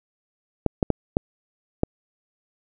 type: clicks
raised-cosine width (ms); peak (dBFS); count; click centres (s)
2; -5; 5; 0.663 / 0.828 / 0.903 / 1.169 / 1.834
effects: none